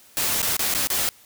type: noise with dropouts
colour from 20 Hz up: white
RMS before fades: -23 dBFS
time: 0.17-1.09 s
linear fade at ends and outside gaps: 0 ms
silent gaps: 0.418-0.428 / 0.567-0.593 / 0.74-0.748 / 0.871-0.902 s
effects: white hiss -52 dBFS RMS until 1.25 s